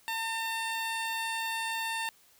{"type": "tone", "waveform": "15% pulse", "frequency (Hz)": 903, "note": "A5", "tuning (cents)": 45, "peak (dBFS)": -25, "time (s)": [0.08, 2.09], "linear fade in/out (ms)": 0, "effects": ["white hiss -62 dBFS RMS until 2.39 s"]}